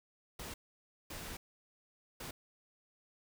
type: noise bursts at uneven times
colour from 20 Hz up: pink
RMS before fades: -45 dBFS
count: 3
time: 0.39-0.54 / 1.1-1.37 / 2.2-2.31 s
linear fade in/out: 5 ms
effects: none